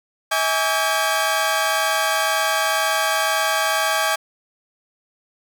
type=tone cluster; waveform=sawtooth; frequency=644 / 830 / 1143 / 1598 Hz; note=E5 / G#5 / D6 / G6; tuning=-41 / -1 / -47 / +33 cents; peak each=-20 dBFS; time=0.31-4.16 s; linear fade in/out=10 ms; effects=none